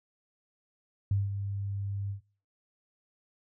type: tone with ADSR envelope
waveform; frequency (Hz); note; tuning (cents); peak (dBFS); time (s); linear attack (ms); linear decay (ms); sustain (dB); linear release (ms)
sine; 99.6; G2; +28; -23; 1.11-2.21; 3; 180; -8; 110
effects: noise-tail reverb RT60 0.4 s tail -23 dB re dry